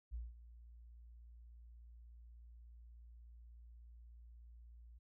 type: tone with ADSR envelope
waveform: sine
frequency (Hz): 58.27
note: A#1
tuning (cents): 0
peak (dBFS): -40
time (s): 0.11-4.99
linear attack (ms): 32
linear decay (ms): 190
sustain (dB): -15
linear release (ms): 15
effects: none